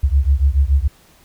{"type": "beating tone pair", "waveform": "sine", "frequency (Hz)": [66.2, 73.2], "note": ["C2", "D2"], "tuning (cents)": [21, -5], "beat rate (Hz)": 7, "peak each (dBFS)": [-14, -15], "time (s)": [0.03, 0.88], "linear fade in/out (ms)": 10, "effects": ["pink hiss -51 dBFS RMS until 1.24 s"]}